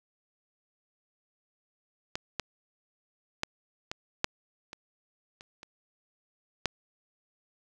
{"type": "clicks", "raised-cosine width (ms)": 0.2, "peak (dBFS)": [-15, -13, -11, -17, -7, -24, -29, -28, -9], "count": 9, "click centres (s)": [2.155, 2.397, 3.434, 3.915, 4.244, 4.731, 5.409, 5.631, 6.657], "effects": []}